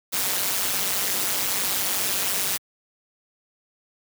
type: noise with amplitude modulation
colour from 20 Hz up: white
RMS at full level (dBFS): -21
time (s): 0.12-2.58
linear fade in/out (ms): 20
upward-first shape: sine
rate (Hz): 192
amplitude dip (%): 85
effects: high-pass 100 Hz 12 dB/octave